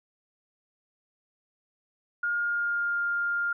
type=tone with pitch glide; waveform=sine; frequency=1420 to 1403.7 Hz; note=F6 to F6; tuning=+28 to +8 cents; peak=-25 dBFS; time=2.23-3.53 s; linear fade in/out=5 ms; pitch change=-20 cents; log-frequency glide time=2.33-3.01 s; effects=none